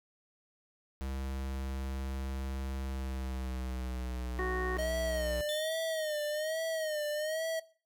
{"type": "tone with pitch glide", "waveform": "square", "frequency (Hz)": [66.6, 61.78], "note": ["C2", "B1"], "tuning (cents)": [31, 1], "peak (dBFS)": -36, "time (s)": [1.01, 5.41], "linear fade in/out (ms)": 0, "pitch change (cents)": -130, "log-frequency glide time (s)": [2.84, 4.34]}
{"type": "harmonic tone", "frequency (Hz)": 370, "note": "F#4", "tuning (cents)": 0, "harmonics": [1, 2, 3, 4, 5], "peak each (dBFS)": [-34, -43, -39, -49, -38], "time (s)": [4.39, 4.77], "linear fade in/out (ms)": 0}
{"type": "tone with vibrato", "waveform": "square", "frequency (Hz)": 622.3, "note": "D#5", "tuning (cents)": 0, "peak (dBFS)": -33, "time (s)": [4.78, 7.6], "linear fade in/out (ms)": 10, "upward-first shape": "sine", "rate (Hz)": 1.2, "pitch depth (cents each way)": 81}
{"type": "tone with exponential decay", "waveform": "45% pulse", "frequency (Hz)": 3520, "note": "A7", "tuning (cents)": 0, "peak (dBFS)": -36, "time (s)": [5.49, 7.52], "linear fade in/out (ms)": 0, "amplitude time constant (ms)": 440}
{"effects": ["noise-tail reverb RT60 0.4 s tail -19 dB re dry"]}